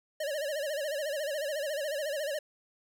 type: tone with vibrato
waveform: square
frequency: 587.3 Hz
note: D5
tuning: in tune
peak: -32 dBFS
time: 0.2-2.39 s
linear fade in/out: 5 ms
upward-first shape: sine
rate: 14 Hz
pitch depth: 120 cents each way
effects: none